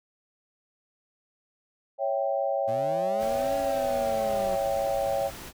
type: chord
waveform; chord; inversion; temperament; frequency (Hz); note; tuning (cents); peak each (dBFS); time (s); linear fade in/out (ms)
sine; C# diminished; none; equal; 554.4 / 659.3 / 784; C#5 / E5 / G5; 0 / 0 / 0; -27 / -30 / -30; 1.98-5.31; 50
type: linear two-way sweep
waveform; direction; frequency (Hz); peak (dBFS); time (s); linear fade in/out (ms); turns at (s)
25% pulse; up then down; 110 to 282.3 to 184.8; -33; 2.67-4.57; 20; 3.56
type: noise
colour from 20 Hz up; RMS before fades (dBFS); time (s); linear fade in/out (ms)
pink; -41; 3.18-5.53; 50
effects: none